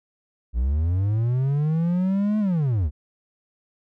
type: linear two-way sweep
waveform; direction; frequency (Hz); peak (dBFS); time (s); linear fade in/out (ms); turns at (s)
triangle; up then down; 55.1 to 216.1 to 63.7; -17; 0.53-2.91; 50; 2.39
effects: none